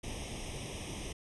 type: noise with comb filter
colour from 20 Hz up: pink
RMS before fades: -41 dBFS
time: 0.03-1.13 s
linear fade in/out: 10 ms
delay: 0.34 ms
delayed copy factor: +0.85
effects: resampled to 24000 Hz